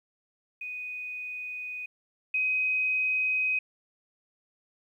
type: tone pair in turn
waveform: sine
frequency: 2489 / 2519 Hz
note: D#7 / D#7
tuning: 0 / +21 cents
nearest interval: unison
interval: 21 cents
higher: second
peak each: -34 / -24 dBFS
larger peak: second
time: 0.61-1.86 / 2.34-3.59 s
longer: neither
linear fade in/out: 5 ms
effects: 11-bit